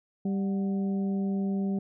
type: harmonic tone with a mistuned harmonic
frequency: 196 Hz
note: G3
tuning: in tune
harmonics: 1 / 2 / 3 / 4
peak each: -26 / -37 / -46 / -46 dBFS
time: 0.25-1.79 s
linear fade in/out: 5 ms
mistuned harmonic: 4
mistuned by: -100 cents
effects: none